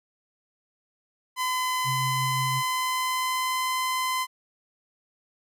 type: tone with pitch glide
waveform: sawtooth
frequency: 1017 to 1026.4 Hz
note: C6 to C6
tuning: -50 to -34 cents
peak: -21 dBFS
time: 1.36-4.27 s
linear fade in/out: 50 ms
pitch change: +16 cents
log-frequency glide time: 1.86-3.73 s
type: tone with tremolo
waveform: sine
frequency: 132.1 Hz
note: C3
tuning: 17 cents sharp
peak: -27 dBFS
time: 1.84-2.63 s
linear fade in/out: 50 ms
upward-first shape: triangle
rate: 5.7 Hz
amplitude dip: 25%
effects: none